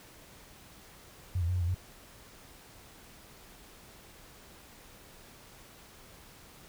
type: tone with pitch steps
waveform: sine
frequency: 91.3 / 84.2 / 90.8 / 90 / 85.5 / 91.5 Hz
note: F#2 / E2 / F#2 / F#2 / F2 / F#2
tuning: -23 / +37 / -32 / -47 / -36 / -19 cents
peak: -27 dBFS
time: 1.35-1.746 s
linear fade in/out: 5 ms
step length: 66 ms
effects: pink hiss -54 dBFS RMS until 6.68 s